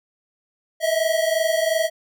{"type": "tone pair together", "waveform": "square", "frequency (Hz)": [634.2, 657], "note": ["D#5", "E5"], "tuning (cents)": [33, -6], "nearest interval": "minor second", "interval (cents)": 61, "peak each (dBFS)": -22, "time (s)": [0.8, 1.9], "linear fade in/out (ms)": 50, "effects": []}